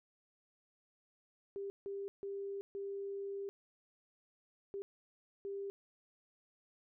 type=tone bursts at uneven times; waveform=sine; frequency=396.9 Hz; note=G4; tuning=22 cents sharp; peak=-39 dBFS; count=6; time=1.56-1.7 / 1.86-2.08 / 2.23-2.61 / 2.75-3.49 / 4.74-4.82 / 5.45-5.7 s; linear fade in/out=0 ms; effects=none